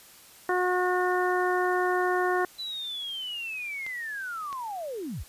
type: harmonic tone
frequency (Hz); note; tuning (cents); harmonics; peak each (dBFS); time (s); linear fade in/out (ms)
362.8; F#4; -34; 1 / 2 / 3 / 4 / 5; -26 / -29 / -31 / -32 / -33; 0.49-2.45; 2
type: linear sweep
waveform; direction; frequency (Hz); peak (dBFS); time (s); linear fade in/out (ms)
sine; down; 4008 to 32.55; -32; 2.58-5.24; 20
type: clicks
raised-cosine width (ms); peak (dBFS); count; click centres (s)
0.2; -24; 2; 3.865 / 4.528
effects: white hiss -52 dBFS RMS until 5.28 s + resampled to 32000 Hz